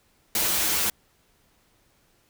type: noise with comb filter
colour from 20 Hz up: white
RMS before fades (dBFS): -24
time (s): 0.35-0.9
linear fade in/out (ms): 2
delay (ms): 7.6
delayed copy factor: -0.95
effects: pink hiss -64 dBFS RMS until 2.29 s